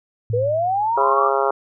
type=tone with exponential decay; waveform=sine; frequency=110.4 Hz; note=A2; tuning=6 cents sharp; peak=-19 dBFS; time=0.3-1.13 s; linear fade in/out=0 ms; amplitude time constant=180 ms
type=linear sweep; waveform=sine; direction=up; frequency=464.2 to 1197 Hz; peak=-17 dBFS; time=0.33-1.29 s; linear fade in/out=10 ms
type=harmonic tone; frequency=136.6 Hz; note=C#3; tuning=25 cents flat; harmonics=3 / 4 / 5 / 6 / 7 / 8 / 9 / 10; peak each=-22 / -23 / -24 / -25 / -25 / -26 / -27 / -27 dBFS; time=0.97-1.51 s; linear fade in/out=5 ms
effects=none